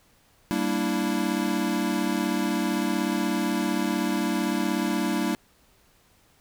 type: chord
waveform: square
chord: E half-diminished seventh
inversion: first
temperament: equal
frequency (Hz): 196 / 233.1 / 293.7 / 329.6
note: G3 / Bb3 / D4 / E4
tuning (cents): 0 / 0 / 0 / 0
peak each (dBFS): -30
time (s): 0.51-5.35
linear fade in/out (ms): 0
effects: pink hiss -61 dBFS RMS until 6.4 s